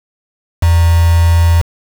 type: tone with quantisation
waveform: sine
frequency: 84.4 Hz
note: E2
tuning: 41 cents sharp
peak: -6 dBFS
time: 0.62-1.62 s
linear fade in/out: 10 ms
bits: 3
effects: none